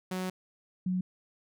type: tone pair in turn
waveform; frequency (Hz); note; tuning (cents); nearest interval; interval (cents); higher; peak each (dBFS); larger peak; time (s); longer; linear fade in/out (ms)
sawtooth / sine; 185 / 183.51; F#3 / F#3; 0 / -14; unison; 14; first; -28 / -27; second; 0.11-0.3 / 0.86-1.01; first; 5
effects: none

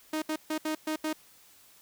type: tone bursts at uneven times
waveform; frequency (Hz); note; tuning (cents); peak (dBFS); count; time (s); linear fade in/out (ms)
sawtooth; 311.1; D#4; 0; -25; 6; 0.13-0.22 / 0.29-0.36 / 0.5-0.58 / 0.65-0.75 / 0.87-0.96 / 1.04-1.13; 5
effects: white hiss -58 dBFS RMS until 1.81 s

